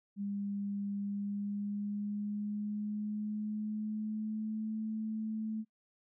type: tone with pitch glide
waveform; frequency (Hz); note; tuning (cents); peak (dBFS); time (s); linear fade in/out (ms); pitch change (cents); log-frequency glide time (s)
sine; 201.3 to 218.3; G3 to A3; +46 to -13; -34; 0.16-5.65; 50; +141; 1.01-4.79
effects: noise-tail reverb RT60 0.1 s tail -26 dB re dry